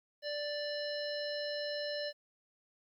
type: harmonic tone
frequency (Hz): 587.3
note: D5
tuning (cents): 0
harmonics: 1 / 3 / 5 / 7 / 9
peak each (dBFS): -37 / -44 / -48 / -43 / -46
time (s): 0.22-2.13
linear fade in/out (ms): 50
effects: 12-bit